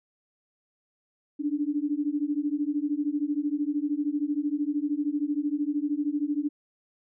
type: beating tone pair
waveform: sine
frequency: 286.7 / 299.7 Hz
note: D4 / D4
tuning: -42 / +35 cents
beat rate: 13 Hz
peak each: -28 dBFS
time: 1.39-6.49 s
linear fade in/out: 20 ms
effects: none